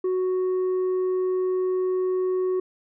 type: tone with tanh clipping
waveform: sine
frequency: 370 Hz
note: F#4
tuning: in tune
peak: -22 dBFS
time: 0.04-2.6 s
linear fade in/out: 5 ms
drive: 3 dB
effects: none